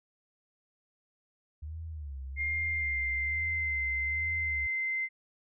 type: tone with vibrato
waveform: sine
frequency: 73.42 Hz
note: D2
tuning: in tune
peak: -37 dBFS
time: 1.62-4.67 s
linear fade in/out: 10 ms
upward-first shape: sine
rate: 1.2 Hz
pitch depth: 180 cents each way
type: tone with pitch glide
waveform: sine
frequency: 2116 to 2075 Hz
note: C7 to C7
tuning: +19 to -15 cents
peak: -29 dBFS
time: 2.36-5.09 s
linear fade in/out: 50 ms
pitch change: -34 cents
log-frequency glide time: 2.47-3.61 s
effects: none